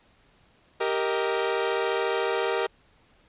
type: chord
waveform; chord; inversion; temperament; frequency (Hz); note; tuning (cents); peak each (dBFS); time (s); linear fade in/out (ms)
sawtooth; Eb major; first; equal with one note detuned; 392 / 466.2 / 628; G4 / Bb4 / Eb5; 0 / 0 / +16; -24 / -23 / -28; 0.8-2.67; 10
effects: pink hiss -61 dBFS RMS until 3.28 s + resampled to 8000 Hz